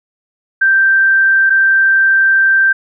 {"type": "tone pair in turn", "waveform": "sine", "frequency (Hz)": [1568, 1568], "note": ["G6", "G6"], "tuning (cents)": [0, 0], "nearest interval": "unison", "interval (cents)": 0, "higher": "neither", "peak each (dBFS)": -7, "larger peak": "neither", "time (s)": [[0.61, 1.5], [1.5, 2.73]], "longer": "second", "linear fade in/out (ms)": 10, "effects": []}